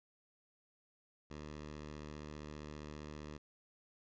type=tone; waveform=10% pulse; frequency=75.1 Hz; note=D2; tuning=39 cents sharp; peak=-38 dBFS; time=1.3-3.38 s; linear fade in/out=10 ms; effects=resampled to 16000 Hz